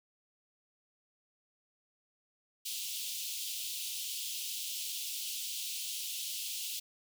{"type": "high-pass noise", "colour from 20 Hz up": "pink", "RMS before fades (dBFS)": -39, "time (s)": [2.65, 6.8], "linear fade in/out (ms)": 10, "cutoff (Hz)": 2800, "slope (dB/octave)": 48, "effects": []}